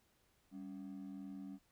triangle ring-modulated tone, 237.8 Hz, A#3, 35 cents sharp, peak -40 dBFS, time 0.51-1.59 s, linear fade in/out 50 ms, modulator 41.3 Hz, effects tanh soft clip ceiling -38 dBFS + pink hiss -75 dBFS RMS until 1.71 s

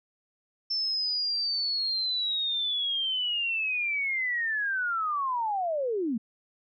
sine linear sweep, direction down, 5340 to 207.7 Hz, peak -26 dBFS, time 0.7-6.18 s, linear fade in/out 10 ms, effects none

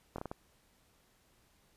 slowing click train, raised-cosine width 1 ms, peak -25 dBFS, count 5, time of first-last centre 0.16-0.315 s, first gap 23 ms, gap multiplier 1.36, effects pink hiss -69 dBFS RMS until 1.76 s + resampled to 32000 Hz

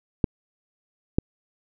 clicks, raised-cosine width 3 ms, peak -6 / -6 dBFS, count 2, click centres 0.242 / 1.185 s, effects none

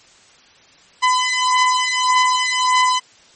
sawtooth beating tone pair, 1008 / 1009.7 Hz, B5 / B5, +35 / +38 cents, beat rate 1.7 Hz, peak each -13 dBFS, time 1.02-3 s, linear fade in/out 20 ms, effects white hiss -49 dBFS RMS until 3.35 s + MP3 32 kbps

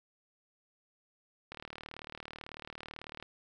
click train, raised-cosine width 0.3 ms, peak -27 dBFS, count 66, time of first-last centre 1.52-3.226 s, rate 38.1 Hz, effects none

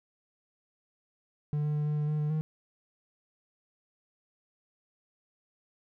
triangle tone with pitch steps, 148.4 / 150 / 149.1 / 150 / 149 / 151.8 / 149.7 / 155.7 Hz, D3 / D3 / D3 / D3 / D3 / D#3 / D3 / D#3, +18 / +37 / +27 / +37 / +25 / -42 / +33 / +2 cents, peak -25 dBFS, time 1.53-2.41 s, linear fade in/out 0 ms, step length 110 ms, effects none

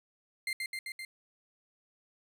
35% pulse tone with echo, 2093 Hz, C7, in tune, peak -30 dBFS, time 0.47-0.53 s, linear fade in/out 2 ms, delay 130 ms, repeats 4, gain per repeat -2 dB, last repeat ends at 1.05 s, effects resampled to 32000 Hz

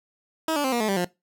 15% pulse tone with pitch steps, 319.9 / 290 / 262.9 / 238.3 / 216 / 195.79 / 177.48 Hz, D#4 / D4 / C4 / A#3 / A3 / G3 / F3, +48 / -22 / +8 / +38 / -32 / -2 / +28 cents, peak -16 dBFS, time 0.48-1.047 s, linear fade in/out 2 ms, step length 81 ms, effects noise-tail reverb RT60 0.2 s tail -20 dB re dry

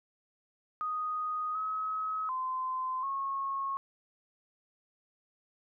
sine tone with pitch steps, 1244 / 1278 / 1032 / 1092 Hz, D#6 / D#6 / C6 / C#6, -1 / +46 / -24 / -26 cents, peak -31 dBFS, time 0.81-3.77 s, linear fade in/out 0 ms, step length 740 ms, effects none

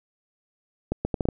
accelerating click train, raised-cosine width 2 ms, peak -11 dBFS, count 6, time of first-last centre 0.92-1.287 s, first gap 130 ms, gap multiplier 0.71, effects none

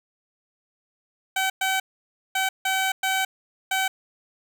15% pulse tone bursts at uneven times, 764 Hz, G5, 45 cents flat, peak -15 dBFS, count 6, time 1.36-1.5 / 1.61-1.8 / 2.35-2.49 / 2.65-2.92 / 3.03-3.25 / 3.71-3.88 s, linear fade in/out 5 ms, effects none

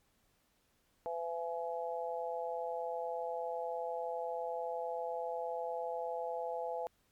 harmonic tone, 168.3 Hz, E3, 36 cents sharp, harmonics 3 / 4 / 5, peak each -39 / -40 / -41 dBFS, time 1.06-6.87 s, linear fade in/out 0 ms, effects pink hiss -74 dBFS RMS until 7.11 s + MP3 96 kbps

